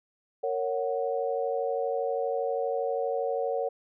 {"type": "chord", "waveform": "sine", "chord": "F# major", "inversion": "first", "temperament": "just", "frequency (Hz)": [462.5, 555, 740], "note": ["A#4", "C#5", "F#5"], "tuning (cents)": [-14, 2, 0], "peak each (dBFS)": [-30, -30, -33], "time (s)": [0.43, 3.69], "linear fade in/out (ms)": 10, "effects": []}